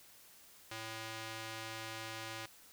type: tone with band-pass filter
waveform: square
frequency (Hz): 111.5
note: A2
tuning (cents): +23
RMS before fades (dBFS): -45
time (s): 0.71-2.46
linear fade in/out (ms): 5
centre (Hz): 3200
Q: 0.53
effects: white hiss -60 dBFS RMS until 2.72 s